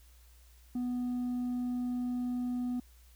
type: tone with hard clipping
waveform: triangle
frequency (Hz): 246.9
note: B3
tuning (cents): 0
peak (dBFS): -30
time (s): 0.75-2.8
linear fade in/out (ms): 5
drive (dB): 1
effects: added 60 Hz sine -56 dBFS peak until 3.15 s + white hiss -65 dBFS RMS until 3.15 s